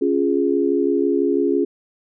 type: chord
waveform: sine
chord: Db major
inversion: none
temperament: equal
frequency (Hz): 277.2 / 349.2 / 415.3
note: Db4 / F4 / Ab4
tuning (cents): 0 / 0 / 0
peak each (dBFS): -20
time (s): 0.01-1.65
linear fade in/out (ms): 10
effects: none